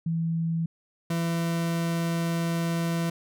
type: tone pair in turn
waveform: sine / 40% pulse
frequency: 164.8 / 167.68 Hz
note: E3 / E3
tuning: 0 / +30 cents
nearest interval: unison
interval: 30 cents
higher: second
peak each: -24 dBFS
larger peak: neither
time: 0.06-0.66 / 1.1-3.1 s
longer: second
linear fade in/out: 5 ms
effects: none